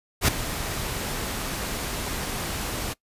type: noise with ADSR envelope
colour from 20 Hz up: pink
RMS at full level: -17 dBFS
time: 0.21-2.94 s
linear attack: 70 ms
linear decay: 8 ms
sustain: -13 dB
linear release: 18 ms
effects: noise-tail reverb RT60 0.1 s tail -21 dB re dry + resampled to 32000 Hz